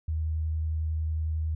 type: tone with vibrato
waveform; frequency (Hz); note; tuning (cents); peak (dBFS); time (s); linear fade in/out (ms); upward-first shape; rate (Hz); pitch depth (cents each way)
sine; 78.9; D#2; +25; -26; 0.08-1.55; 5; square; 11; 8
effects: none